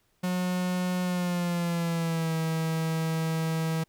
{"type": "tone with pitch glide", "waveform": "45% pulse", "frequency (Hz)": [181.2, 161.43], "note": ["F#3", "E3"], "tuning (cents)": [-36, -36], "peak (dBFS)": -26, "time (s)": [0.23, 3.84], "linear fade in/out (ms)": 10, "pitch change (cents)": -200, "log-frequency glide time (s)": [1.02, 2.35], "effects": ["pink hiss -70 dBFS RMS until 3.88 s"]}